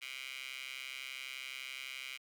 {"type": "tone with high-pass filter", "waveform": "15% pulse", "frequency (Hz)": 131.8, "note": "C3", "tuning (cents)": 13, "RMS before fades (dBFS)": -45, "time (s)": [0.01, 2.18], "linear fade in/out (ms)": 20, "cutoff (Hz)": 2500, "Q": 4.9, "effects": []}